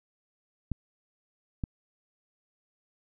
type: clicks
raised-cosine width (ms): 5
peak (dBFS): -18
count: 2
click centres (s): 0.717 / 1.638
effects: none